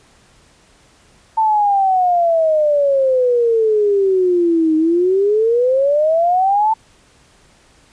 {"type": "exponential two-way sweep", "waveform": "sine", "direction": "down then up", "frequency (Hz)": [895, 311.1, 895], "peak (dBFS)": -11, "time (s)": [1.37, 6.74], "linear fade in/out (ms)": 10, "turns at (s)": 4.76, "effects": ["pink hiss -51 dBFS RMS until 7.92 s", "resampled to 22050 Hz"]}